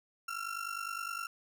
35% pulse ring-modulated tone, 1363 Hz, F6, 43 cents flat, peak -32 dBFS, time 0.28-1.27 s, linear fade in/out 2 ms, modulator 24.9 Hz, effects none

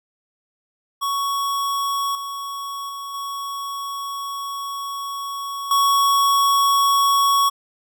square tone with level steps, 1115 Hz, C#6, 10 cents sharp, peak -21 / -28 / -30 / -27 / -15 dBFS, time 1.01-7.5 s, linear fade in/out 20 ms, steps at 2.15 / 2.89 / 3.14 / 5.71 s, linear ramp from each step 2 ms, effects none

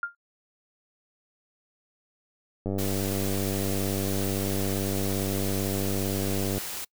sine tone with exponential decay, 1400 Hz, F6, 4 cents sharp, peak -23 dBFS, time 0.03-0.15 s, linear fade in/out 2 ms, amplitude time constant 25 ms
click train, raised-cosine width 2 ms, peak -17 dBFS, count 384, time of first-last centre 2.66-6.58 s, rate 97.7 Hz
white noise, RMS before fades -35 dBFS, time 2.78-6.85 s, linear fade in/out 10 ms
effects noise-tail reverb RT60 0.1 s tail -26 dB re dry

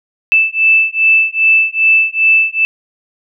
sine beating tone pair, 2637 / 2639.5 Hz, E7 / E7, 0 / +2 cents, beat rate 2.5 Hz, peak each -11 dBFS, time 0.32-2.65 s, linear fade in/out 0 ms, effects none

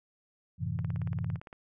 sine chord, F# half-diminished seventh, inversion none, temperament just, 92.5 / 111 / 133.2 / 166.5 Hz, F#2 / A2 / C3 / E3, 0 / +16 / +31 / +18 cents, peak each -36 dBFS, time 0.58-1.4 s, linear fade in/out 50 ms
click train, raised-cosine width 0.5 ms, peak -31 dBFS, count 14, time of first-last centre 0.79-1.529 s, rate 17.6 Hz
effects none

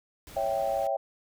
pink noise, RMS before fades -47 dBFS, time 0.27-0.87 s, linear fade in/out 0 ms
sine chord, C# diminished, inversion none, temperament equal, 554.4 / 659.3 / 784 Hz, C#5 / E5 / G5, 0 / 0 / 0 cents, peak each -30 dBFS, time 0.36-0.97 s, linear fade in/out 10 ms
effects none

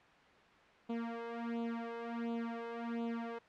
sawtooth tone with flanger, 232.6 Hz, A#3, 4 cents flat, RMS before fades -40 dBFS, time 0.89-3.39 s, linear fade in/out 10 ms, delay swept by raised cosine 0.27 to 1.97 ms, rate 1.4 Hz, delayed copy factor +0.95, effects white hiss -61 dBFS RMS until 3.48 s + low-pass 2000 Hz 12 dB/octave

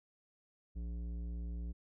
sine tone with tanh clipping, 58.27 Hz, A#1, in tune, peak -40 dBFS, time 0.75-1.73 s, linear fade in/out 20 ms, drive 12 dB, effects none

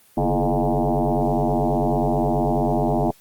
sine tone with frequency modulation, 233.1 Hz, A#3, in tune, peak -17 dBFS, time 0.17-3.11 s, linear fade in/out 5 ms, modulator 95.1 Hz, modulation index 6.2, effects white hiss -54 dBFS RMS until 3.2 s + Opus 32 kbps

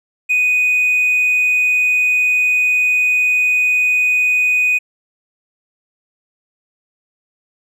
triangle tone, 2489 Hz, D#7, in tune, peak -9 dBFS, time 0.29-4.79 s, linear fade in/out 20 ms, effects tanh soft clip ceiling -7 dBFS

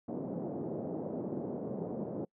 pink band-pass noise, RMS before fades -38 dBFS, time 0.08-2.25 s, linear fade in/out 5 ms, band 160 to 600 Hz, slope 24 dB/octave, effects noise-tail reverb RT60 0.1 s tail -26 dB re dry

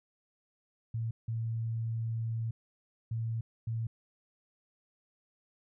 sine tone bursts at uneven times, 113.7 Hz, A#2, 43 cents flat, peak -31 dBFS, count 4, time 0.94-1.11 / 1.28-2.51 / 3.11-3.41 / 3.67-3.87 s, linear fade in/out 5 ms, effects none

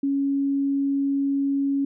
sine tone, 277.5 Hz, C#4, 2 cents sharp, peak -20 dBFS, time 0.03-1.85 s, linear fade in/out 5 ms, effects none

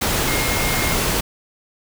sine tone in noise, 2138 Hz, C7, 37 cents sharp, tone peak -26 dBFS, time 0.27-0.95 s, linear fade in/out 10 ms, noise pink, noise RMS -20 dBFS, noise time 0.01-1.21 s, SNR -9 dB, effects none

